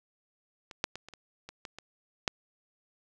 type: clicks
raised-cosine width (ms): 0.2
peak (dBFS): -27 / -10 / -22 / -29 / -30 / -26 / -23 / -26 / -9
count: 9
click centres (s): 0.712 / 0.841 / 0.956 / 1.086 / 1.137 / 1.49 / 1.652 / 1.786 / 2.278
effects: none